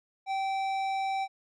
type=tone with tanh clipping; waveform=sine; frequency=775 Hz; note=G5; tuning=20 cents flat; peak=-30 dBFS; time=0.26-1.28 s; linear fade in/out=50 ms; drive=13 dB; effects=none